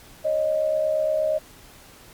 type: tone pair together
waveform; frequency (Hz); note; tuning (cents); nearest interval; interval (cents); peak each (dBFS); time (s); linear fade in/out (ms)
sine; 552.5 / 621; C#5 / D#5; -6 / -3; major second; 203; -27 / -20; 0.24-1.39; 20
effects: pink hiss -48 dBFS RMS until 2.13 s + MP3 96 kbps